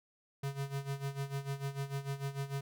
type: tone with tremolo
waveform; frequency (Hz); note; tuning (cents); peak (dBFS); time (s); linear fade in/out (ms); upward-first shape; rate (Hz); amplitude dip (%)
square; 138.59; C#3; 0; -34; 0.43-2.61; 5; sine; 6.7; 80
effects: none